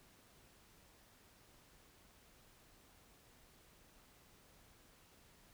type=silence; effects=pink hiss -66 dBFS RMS until 5.53 s